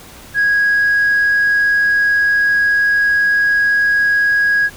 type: tone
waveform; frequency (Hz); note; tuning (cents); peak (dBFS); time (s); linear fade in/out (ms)
sine; 1653; G#6; -9; -9; 0.34-4.7; 50
effects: tanh soft clip ceiling -8 dBFS + pink hiss -38 dBFS RMS until 4.76 s